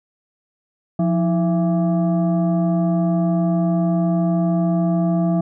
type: tone with frequency modulation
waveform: sine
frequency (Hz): 174.61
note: F3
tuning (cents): 0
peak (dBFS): -15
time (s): 0.99-5.41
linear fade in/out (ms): 5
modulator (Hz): 497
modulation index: 0.78
effects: none